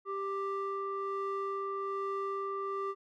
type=ring-modulated tone; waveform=triangle; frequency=392.7 Hz; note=G4; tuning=3 cents sharp; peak=-28 dBFS; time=0.05-2.95 s; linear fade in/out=50 ms; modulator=786 Hz; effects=none